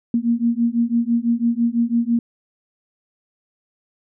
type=beating tone pair; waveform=sine; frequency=231.6 / 237.6 Hz; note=A#3 / A#3; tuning=-11 / +33 cents; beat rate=6 Hz; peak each=-19 dBFS; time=0.14-2.19 s; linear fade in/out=2 ms; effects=none